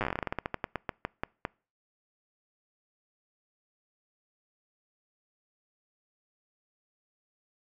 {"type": "slowing click train", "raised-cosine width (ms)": 0.5, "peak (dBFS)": -15, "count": 23, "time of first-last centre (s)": [0.01, 1.451], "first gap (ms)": 8, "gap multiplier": 1.17, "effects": ["noise-tail reverb RT60 0.4 s tail -26 dB re dry"]}